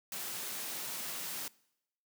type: high-pass noise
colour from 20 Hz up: white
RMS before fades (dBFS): -40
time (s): 0.12-1.48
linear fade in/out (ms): 2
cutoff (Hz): 120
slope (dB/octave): 96
effects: noise-tail reverb RT60 0.8 s tail -23 dB re dry